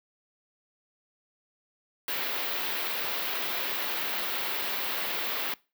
white band-stop noise, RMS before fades -31 dBFS, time 2.08-5.54 s, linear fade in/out 2 ms, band 4100 to 16000 Hz, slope 24 dB/octave, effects noise-tail reverb RT60 0.3 s tail -23 dB re dry + high-pass 300 Hz 12 dB/octave

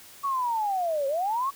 sine linear two-way sweep, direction down then up, 1134 to 534 to 1134 Hz, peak -24 dBFS, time 0.23-1.51 s, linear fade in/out 20 ms, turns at 1.07 s, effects white hiss -49 dBFS RMS until 1.55 s

